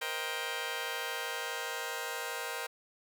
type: chord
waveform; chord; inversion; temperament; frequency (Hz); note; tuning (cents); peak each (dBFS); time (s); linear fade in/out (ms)
10% pulse; C minor seventh; third; just; 470.9 / 523.3 / 627.9 / 784.9; Bb4 / C5 / Eb5 / G5; +18 / 0 / +16 / +2; -31 / -33 / -35 / -33; 0.01-2.67; 10
effects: none